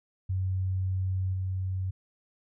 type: tone with level steps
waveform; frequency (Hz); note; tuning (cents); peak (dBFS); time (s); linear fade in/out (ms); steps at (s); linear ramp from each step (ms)
sine; 93.8; F#2; +24; -26 / -28; 0.29-1.91; 10; 1.33; 10
effects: none